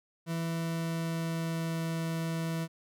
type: tone with pitch glide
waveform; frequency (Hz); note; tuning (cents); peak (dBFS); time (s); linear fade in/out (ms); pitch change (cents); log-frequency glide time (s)
40% pulse; 165.5 to 163.88; E3 to E3; +7 to -10; -30; 0.26-2.68; 50; -17; 0.42-1.91
effects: none